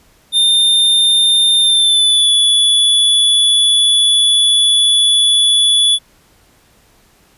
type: tone with pitch glide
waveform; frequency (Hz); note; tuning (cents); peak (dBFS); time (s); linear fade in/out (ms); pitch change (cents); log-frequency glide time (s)
square; 3616 to 3431; A7 to A7; +47 to -44; -9; 0.32-5.99; 50; -91; 1.6-2.31
effects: pink hiss -51 dBFS RMS until 7.37 s + resampled to 32000 Hz